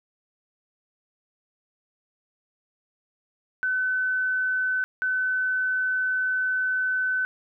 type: tone bursts at uneven times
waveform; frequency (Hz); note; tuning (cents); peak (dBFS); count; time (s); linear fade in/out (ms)
sine; 1513; F#6; +38; -22; 2; 3.63-4.84 / 5.02-7.25; 0
effects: none